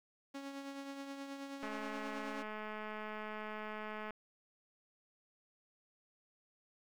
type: tone with tremolo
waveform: sawtooth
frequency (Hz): 276.4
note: C#4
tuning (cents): -5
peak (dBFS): -38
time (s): 0.34-2.43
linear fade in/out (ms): 10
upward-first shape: triangle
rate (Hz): 9.4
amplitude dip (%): 50
type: click train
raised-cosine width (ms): 0.5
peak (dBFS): -30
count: 531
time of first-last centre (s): 1.63-4.107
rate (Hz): 214
effects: low-pass 7000 Hz 12 dB/octave + 11-bit